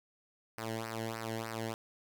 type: tone with flanger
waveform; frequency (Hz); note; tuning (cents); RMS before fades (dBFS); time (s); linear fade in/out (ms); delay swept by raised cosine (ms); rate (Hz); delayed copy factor
sawtooth; 112.6; A2; +40; -39; 0.58-1.74; 0; 0.28 to 0.85; 3.3; -0.85
effects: none